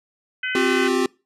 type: harmonic tone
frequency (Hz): 506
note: B4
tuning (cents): +42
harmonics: 3 / 4 / 5 / 6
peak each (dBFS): -26 / -28 / -30 / -32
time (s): 0.43-0.88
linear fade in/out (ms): 5
type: chord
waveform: square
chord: C suspended fourth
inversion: none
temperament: equal with one note detuned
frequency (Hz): 261.6 / 356.2 / 392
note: C4 / F4 / G4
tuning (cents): 0 / +34 / 0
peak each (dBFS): -23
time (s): 0.55-1.06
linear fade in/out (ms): 2
effects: noise-tail reverb RT60 0.3 s tail -25 dB re dry + low-pass 9000 Hz 12 dB/octave